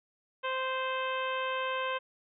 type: harmonic tone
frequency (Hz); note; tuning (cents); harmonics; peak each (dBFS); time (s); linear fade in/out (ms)
521; C5; -7; 1 / 2 / 3 / 4 / 5 / 6 / 7; -35 / -34 / -38 / -44 / -40 / -42 / -52; 0.43-1.99; 20
effects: none